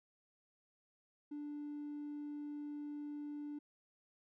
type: tone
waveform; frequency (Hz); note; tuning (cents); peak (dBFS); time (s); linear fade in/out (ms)
triangle; 293.7; D4; 0; -39; 1.31-3.59; 10
effects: tanh soft clip ceiling -38 dBFS